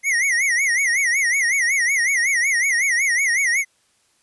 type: tone with vibrato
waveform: square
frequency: 2037 Hz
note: C7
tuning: 47 cents flat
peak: -17 dBFS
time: 0.03-3.65 s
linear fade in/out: 50 ms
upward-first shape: sine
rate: 5.4 Hz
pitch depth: 170 cents each way
effects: white hiss -62 dBFS RMS until 4.22 s + resampled to 24000 Hz